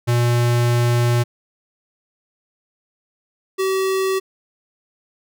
square tone pair in turn, 120 / 382 Hz, B2 / G4, -49 / -45 cents, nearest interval octave + minor sixth, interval 2004 cents, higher second, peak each -15 / -18 dBFS, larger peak first, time 0.07-1.24 / 3.58-4.2 s, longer first, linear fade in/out 20 ms, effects none

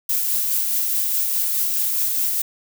violet noise with tremolo, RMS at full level -20 dBFS, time 0.09-2.42 s, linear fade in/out 5 ms, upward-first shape sine, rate 4.8 Hz, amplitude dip 25%, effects none

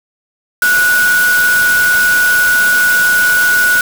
sine tone in noise, 1468 Hz, F#6, 14 cents flat, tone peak -8 dBFS, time 0.62-3.81 s, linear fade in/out 2 ms, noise white, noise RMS -19 dBFS, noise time 0.62-3.81 s, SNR +8 dB, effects none

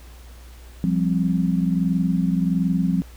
sine chord, F suspended second, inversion none, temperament equal, 174.61 / 196 / 261.6 Hz, F3 / G3 / C4, 0 / 0 / 0 cents, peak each -20 / -23 / -25 dBFS, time 0.84-3.02 s, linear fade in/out 0 ms, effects added 60 Hz sine -40 dBFS peak until 3.16 s + pink hiss -50 dBFS RMS until 3.16 s

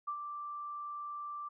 sine tone with ADSR envelope, 1174.7 Hz, D6, in tune, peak -33 dBFS, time 0.07-1.49 s, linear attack 13 ms, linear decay 77 ms, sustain -6 dB, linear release 13 ms, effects none

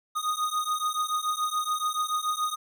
square beating tone pair, 1236 / 1243 Hz, D#6 / D#6, -12 / -2 cents, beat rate 7 Hz, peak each -30 dBFS, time 0.15-2.56 s, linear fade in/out 20 ms, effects none

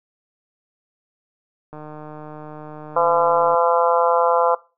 click train, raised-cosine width 1 ms, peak -23 dBFS, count 277, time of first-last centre 1.73-3.546 s, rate 152 Hz
harmonic tone, 170 Hz, F3, 46 cents flat, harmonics 3 / 4 / 5 / 6 / 7 / 8, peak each -19 / -22 / -22 / -20 / -24 / -26 dBFS, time 2.96-4.55 s, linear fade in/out 5 ms
effects noise-tail reverb RT60 0.3 s tail -21 dB re dry

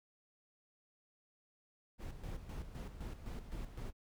brown noise with tremolo, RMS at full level -43 dBFS, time 1.98-3.93 s, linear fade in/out 50 ms, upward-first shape square, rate 3.9 Hz, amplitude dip 60%, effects none

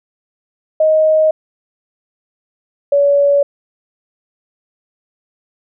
sine tone pair in turn, 626 / 568 Hz, D#5 / C#5, +10 / +42 cents, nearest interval major second, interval 168 cents, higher first, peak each -8 dBFS, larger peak neither, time 0.8-1.31 / 2.92-3.43 s, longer neither, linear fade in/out 5 ms, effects none

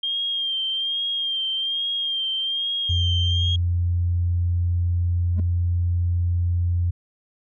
sine tone with vibrato, 3200 Hz, G7, 35 cents sharp, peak -22 dBFS, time 0.03-3.56 s, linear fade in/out 5 ms, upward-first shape sine, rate 1.2 Hz, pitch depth 38 cents each way
sine tone, 87.31 Hz, F2, in tune, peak -18 dBFS, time 2.89-6.91 s, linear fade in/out 10 ms
triangle tone with exponential growth, 207.7 Hz, G#3, in tune, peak -20 dBFS, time 5.33-5.4 s, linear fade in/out 2 ms, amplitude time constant 15 ms
effects tanh soft clip ceiling -11 dBFS

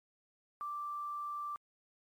sine tone with quantisation, 1174.7 Hz, D6, in tune, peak -37 dBFS, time 0.61-1.56 s, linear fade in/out 0 ms, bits 11, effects MP3 96 kbps

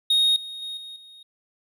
triangle tone with level steps, 3729 Hz, A#7, in tune, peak -15 / -32 / -29 / -35 / -43 dBFS, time 0.1-1.23 s, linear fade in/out 5 ms, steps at 0.36 / 0.62 / 0.77 / 0.96 s, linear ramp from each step 2 ms, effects none

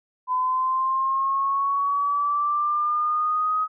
sine linear sweep, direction up, 1007 to 1264 Hz, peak -20 dBFS, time 0.27-3.68 s, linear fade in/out 50 ms, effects none

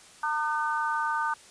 harmonic tone, 303 Hz, D#4, 46 cents flat, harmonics 3 / 4 / 5, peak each -29 / -30 / -31 dBFS, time 0.23-1.34 s, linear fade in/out 5 ms, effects white hiss -52 dBFS RMS until 1.5 s + resampled to 22050 Hz

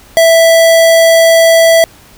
square tone, 659.3 Hz, E5, in tune, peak -4 dBFS, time 0.17-1.84 s, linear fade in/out 0 ms, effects pink hiss -40 dBFS RMS until 2.17 s

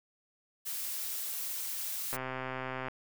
blue noise, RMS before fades -37 dBFS, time 0.65-2.17 s, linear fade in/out 20 ms
click train, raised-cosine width 0.5 ms, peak -22 dBFS, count 99, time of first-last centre 2.13-2.884 s, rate 130 Hz
effects none

